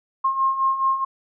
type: beating tone pair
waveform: sine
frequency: 1066 / 1070.7 Hz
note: C6 / C6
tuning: +32 / +40 cents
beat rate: 4.7 Hz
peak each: -25 / -19 dBFS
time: 0.24-1.05 s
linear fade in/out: 10 ms
effects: none